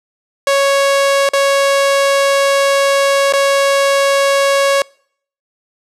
sawtooth tone with dropouts, 554.4 Hz, C#5, in tune, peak -6 dBFS, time 0.47-4.82 s, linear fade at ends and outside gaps 2 ms, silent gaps 1.29-1.334 / 3.325-3.335 s, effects noise-tail reverb RT60 0.6 s tail -26 dB re dry + low-pass 10000 Hz 12 dB/octave

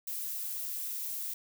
violet noise, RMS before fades -37 dBFS, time 0.07-1.34 s, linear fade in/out 5 ms, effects none

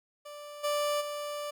30% pulse tone with level steps, 587.3 Hz, D5, in tune, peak -40 / -25 / -32 dBFS, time 0.25-1.51 s, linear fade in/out 10 ms, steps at 0.63 / 1 s, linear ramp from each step 20 ms, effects none

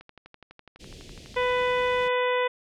click train, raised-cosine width 0.3 ms, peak -30 dBFS, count 20, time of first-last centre 0.01-1.593 s, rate 12 Hz
pink band-stop noise, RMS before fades -44 dBFS, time 0.79-2.09 s, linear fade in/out 20 ms, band 520 to 2600 Hz, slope 24 dB/octave
harmonic tone, 497.7 Hz, B4, 13 cents sharp, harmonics 1 / 2 / 3 / 4 / 5 / 6 / 7, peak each -24 / -28 / -35 / -31 / -36 / -40 / -39 dBFS, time 1.36-2.48 s, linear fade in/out 10 ms
effects low-pass 6000 Hz 12 dB/octave

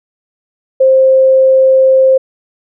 sine tone, 527 Hz, C5, 12 cents sharp, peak -4 dBFS, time 0.8-2.18 s, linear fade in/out 10 ms, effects none

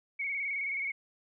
sine tone with vibrato, 2217 Hz, C#7, in tune, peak -31 dBFS, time 0.19-0.92 s, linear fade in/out 10 ms, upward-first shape square, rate 19 Hz, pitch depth 38 cents each way, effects none

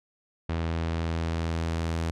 sawtooth tone with low-pass filter sweep, 82.41 Hz, E2, in tune, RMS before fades -29 dBFS, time 0.49-2.11 s, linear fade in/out 5 ms, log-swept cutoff 3600 to 8300 Hz, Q 0.75, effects none

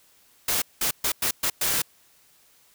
white noise bursts at uneven times, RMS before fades -24 dBFS, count 6, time 0.48-0.62 / 0.81-0.91 / 1.04-1.12 / 1.22-1.31 / 1.43-1.5 / 1.61-1.82 s, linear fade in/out 5 ms, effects white hiss -59 dBFS RMS until 2.74 s

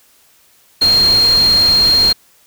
sine tone in noise, 4215 Hz, C8, 12 cents sharp, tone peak -8 dBFS, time 0.81-2.13 s, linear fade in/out 10 ms, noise pink, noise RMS -23 dBFS, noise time 0.81-2.13 s, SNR +12 dB, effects white hiss -51 dBFS RMS until 2.46 s

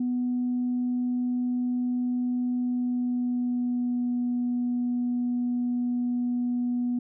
sine tone with pitch glide, 247.4 to 244.4 Hz, B3 to B3, +3 to -18 cents, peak -23 dBFS, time 0-6.99 s, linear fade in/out 5 ms, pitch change -21 cents, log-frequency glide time 2.57-4.14 s, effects tanh soft clip ceiling -20 dBFS

